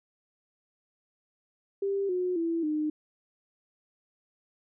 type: tone with pitch steps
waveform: sine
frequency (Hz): 395.5 / 362.7 / 332.6 / 305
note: G4 / F#4 / E4 / D#4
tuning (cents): +15 / -34 / +16 / -34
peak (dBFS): -26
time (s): 1.82-2.9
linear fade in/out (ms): 5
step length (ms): 270
effects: none